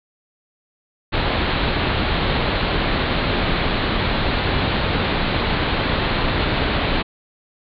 pink low-pass noise, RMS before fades -20 dBFS, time 1.12-7.03 s, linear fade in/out 20 ms, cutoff 4300 Hz, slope 96 dB/octave, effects none

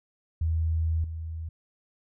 sine tone with level steps, 80.9 Hz, E2, 32 cents flat, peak -23 / -32 dBFS, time 0.41-1.49 s, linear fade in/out 5 ms, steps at 1.04 s, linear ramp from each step 2 ms, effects none

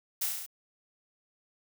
blue noise with echo, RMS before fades -30 dBFS, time 0.21-0.26 s, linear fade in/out 10 ms, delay 34 ms, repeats 6, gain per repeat -2 dB, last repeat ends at 0.464 s, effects none

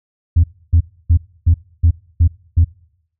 sine tone bursts, 83.8 Hz, E2, 29 cents sharp, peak -5 dBFS, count 7, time 0.36-2.646 s, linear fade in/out 10 ms, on 78 ms, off 290 ms, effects noise-tail reverb RT60 0.8 s tail -26 dB re dry + tanh soft clip ceiling -4 dBFS

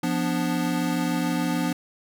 square chord, B diminished, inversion second, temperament equal, 174.61 / 246.9 / 293.7 Hz, F3 / B3 / D4, 0 / 0 / 0 cents, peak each -28 dBFS, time 0.03-1.73 s, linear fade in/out 5 ms, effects none

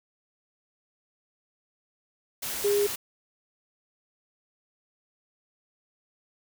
sine tone in noise, 408.4 Hz, G#4, 29 cents flat, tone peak -21 dBFS, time 2.64-2.87 s, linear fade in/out 10 ms, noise white, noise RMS -33 dBFS, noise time 2.42-2.96 s, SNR +9 dB, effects none

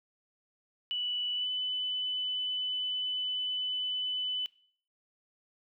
sine tone with pitch glide, 2960 to 3003 Hz, F#7 to F#7, 0 to +25 cents, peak -30 dBFS, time 0.91-4.46 s, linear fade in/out 0 ms, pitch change +25 cents, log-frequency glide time 1.34-1.49 s, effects noise-tail reverb RT60 0.5 s tail -20 dB re dry

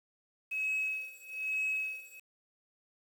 sine tone with tremolo, 2564 Hz, E7, 49 cents flat, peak -28 dBFS, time 0.51-2.2 s, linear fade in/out 10 ms, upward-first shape sine, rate 1.1 Hz, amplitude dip 95%, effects tanh soft clip ceiling -26 dBFS + 9-bit

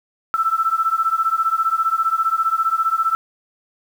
sine beating tone pair, 1318.5 / 1333.5 Hz, E6 / E6, 0 / +20 cents, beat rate 15 Hz, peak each -19 dBFS, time 0.34-3.15 s, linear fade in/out 0 ms, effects 7-bit

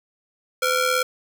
sawtooth ring-modulated tone, 938 Hz, A#5, 11 cents sharp, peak -12 dBFS, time 0.62-1.03 s, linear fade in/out 5 ms, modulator 430 Hz, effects none

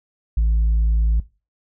sine tone, 55 Hz, A1, in tune, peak -12 dBFS, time 0.37-1.2 s, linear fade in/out 5 ms, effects noise-tail reverb RT60 0.3 s tail -20 dB re dry + tanh soft clip ceiling -13 dBFS

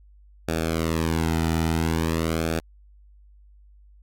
sawtooth tone with flanger, 81.4 Hz, E2, 21 cents flat, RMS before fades -24 dBFS, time 0.48-2.6 s, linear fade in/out 5 ms, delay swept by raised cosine 0.98 to 1.85 ms, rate 0.47 Hz, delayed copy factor -0.95, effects added 50 Hz sine -49 dBFS peak until 4.02 s + AAC 64 kbps

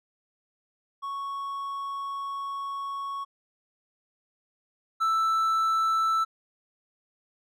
triangle tone pair in turn, 1109 / 1322.3 Hz, C#6 / E6, 0 / +5 cents, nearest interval minor third, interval 305 cents, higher second, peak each -29 / -20 dBFS, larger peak second, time 1.02-3.25 / 5-6.25 s, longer first, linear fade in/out 20 ms, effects none

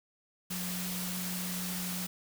sine tone in noise, 181.3 Hz, F#3, 35 cents flat, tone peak -37 dBFS, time 0.5-2.07 s, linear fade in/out 10 ms, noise white, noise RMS -38 dBFS, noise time 0.5-2.07 s, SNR -2 dB, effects none

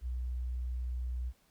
sine tone, 61.74 Hz, B1, in tune, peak -33 dBFS, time 0.01-1.33 s, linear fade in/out 50 ms, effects pink hiss -69 dBFS RMS until 1.5 s

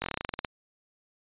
slowing click train, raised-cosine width 0.3 ms, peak -14 dBFS, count 13, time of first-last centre 0.02-0.448 s, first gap 20 ms, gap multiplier 1.1, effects resampled to 8000 Hz

